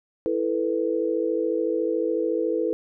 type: chord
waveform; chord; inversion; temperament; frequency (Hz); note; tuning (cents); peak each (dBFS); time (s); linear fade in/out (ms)
sine; E suspended fourth; none; equal; 329.6 / 440 / 493.9; E4 / A4 / B4; 0 / 0 / 0; -26; 0.26-2.73; 0
effects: none